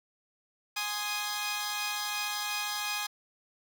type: chord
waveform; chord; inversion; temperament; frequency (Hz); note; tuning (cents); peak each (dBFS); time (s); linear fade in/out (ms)
10% pulse; Ab major; none; equal; 830.6 / 1046.5 / 1244.5; Ab5 / C6 / Eb6; 0 / 0 / 0; -26 / -31 / -28; 0.76-3.07; 10
effects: none